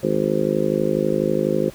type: harmonic tone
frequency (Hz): 52.1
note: G#1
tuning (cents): +6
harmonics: 3 / 4 / 5 / 6 / 7 / 8 / 9 / 10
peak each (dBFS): -27 / -25 / -29 / -27 / -23 / -26 / -29 / -24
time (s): 0.03-1.7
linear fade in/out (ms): 5
effects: pink hiss -44 dBFS RMS until 1.74 s